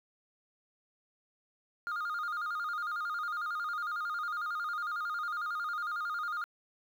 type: tone with vibrato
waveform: sine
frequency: 1318.5 Hz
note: E6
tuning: in tune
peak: -30 dBFS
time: 1.87-6.44 s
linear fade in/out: 0 ms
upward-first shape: square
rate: 11 Hz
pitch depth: 110 cents each way
effects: tanh soft clip ceiling -32 dBFS + 10-bit